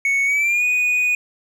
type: tone with pitch glide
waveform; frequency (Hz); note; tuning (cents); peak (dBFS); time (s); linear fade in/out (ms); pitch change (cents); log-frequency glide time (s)
triangle; 2217 to 2474; C#7 to D#7; 0 to -10; -14; 0.05-1.15; 2; +190; 0.25-0.64
effects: none